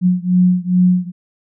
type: beating tone pair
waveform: sine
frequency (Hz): 179.9 / 182.3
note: F#3 / F#3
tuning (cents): -48 / -25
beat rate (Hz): 2.4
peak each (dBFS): -13 / -14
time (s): 0.01-1.12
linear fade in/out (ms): 50
effects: none